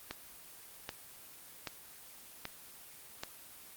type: click train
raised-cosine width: 0.2 ms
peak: -20 dBFS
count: 5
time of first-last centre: 0.11-3.235 s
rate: 1.28 Hz
effects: white hiss -53 dBFS RMS until 3.76 s + Opus 24 kbps